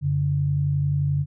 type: tone pair together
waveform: sine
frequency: 91.2 / 142.66 Hz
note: F#2 / D3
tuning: -24 / -50 cents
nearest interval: minor sixth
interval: 774 cents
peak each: -27 / -20 dBFS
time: 0.01-1.26 s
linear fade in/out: 50 ms
effects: none